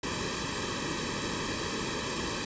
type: noise with comb filter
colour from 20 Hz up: pink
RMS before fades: -33 dBFS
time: 0.03-2.45 s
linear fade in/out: 5 ms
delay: 1.4 ms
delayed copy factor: -0.9
effects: resampled to 16000 Hz